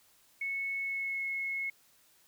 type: tone with pitch glide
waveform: sine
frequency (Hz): 2202 to 2179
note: C#7 to C#7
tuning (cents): -12 to -30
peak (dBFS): -32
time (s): 0.41-1.7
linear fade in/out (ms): 5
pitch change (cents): -18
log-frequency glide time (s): 0.8-1.25
effects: white hiss -65 dBFS RMS until 2.27 s